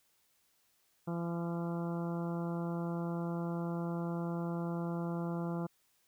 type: harmonic tone with a mistuned harmonic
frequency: 170 Hz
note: F3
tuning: 46 cents flat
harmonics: 1 / 2 / 3 / 4 / 5 / 6 / 7 / 8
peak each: -35 / -41 / -45 / -47 / -49 / -51 / -52 / -53 dBFS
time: 1.07-5.67 s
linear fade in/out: 10 ms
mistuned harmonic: 8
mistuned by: +23 cents
effects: white hiss -73 dBFS RMS until 6.07 s